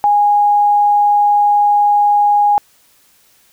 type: tone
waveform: sine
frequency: 824 Hz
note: G#5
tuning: 14 cents flat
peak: -8 dBFS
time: 0.04-2.58 s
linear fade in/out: 0 ms
effects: white hiss -52 dBFS RMS until 3.52 s